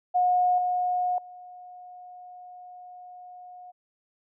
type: tone with level steps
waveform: sine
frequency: 723 Hz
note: F#5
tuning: 40 cents flat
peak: -19 / -23 / -42 dBFS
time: 0.14-3.72 s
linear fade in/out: 20 ms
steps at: 0.58 / 1.18 s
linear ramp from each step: 2 ms
effects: none